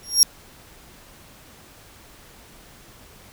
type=tone with exponential growth; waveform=30% pulse; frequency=5588 Hz; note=F8; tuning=in tune; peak=-3 dBFS; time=0.03-0.23 s; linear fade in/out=0 ms; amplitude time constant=43 ms; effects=pink hiss -48 dBFS RMS until 3.32 s